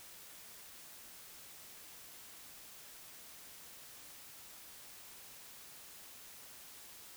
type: silence
effects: white hiss -54 dBFS RMS until 7.16 s